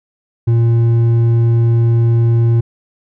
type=tone with hard clipping; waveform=sine; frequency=116.2 Hz; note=A#2; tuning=5 cents flat; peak=-10 dBFS; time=0.47-2.61 s; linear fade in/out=10 ms; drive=5 dB; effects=none